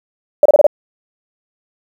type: tone bursts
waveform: sine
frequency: 588 Hz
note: D5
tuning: 2 cents sharp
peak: -3 dBFS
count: 5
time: 0.43-0.667 s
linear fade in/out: 2 ms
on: 25 ms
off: 28 ms
effects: 7-bit